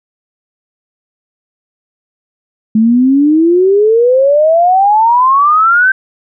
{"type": "exponential sweep", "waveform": "sine", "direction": "up", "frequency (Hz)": [214.3, 1568], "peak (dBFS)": -5, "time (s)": [2.75, 5.92], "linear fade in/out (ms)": 5, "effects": []}